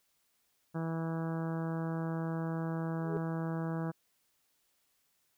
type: harmonic tone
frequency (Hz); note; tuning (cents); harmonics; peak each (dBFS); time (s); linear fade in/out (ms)
163.5; E3; -14; 1 / 2 / 3 / 4 / 5 / 6 / 7 / 8 / 9 / 10; -34 / -40 / -44 / -46 / -48 / -50 / -51 / -52 / -53 / -54; 0.74-3.92; 20
type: tone with exponential growth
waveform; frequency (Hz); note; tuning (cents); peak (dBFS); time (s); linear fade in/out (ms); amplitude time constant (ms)
sine; 415.2; G#4; 0; -30; 2.94-3.17; 0; 50
effects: white hiss -75 dBFS RMS until 5.37 s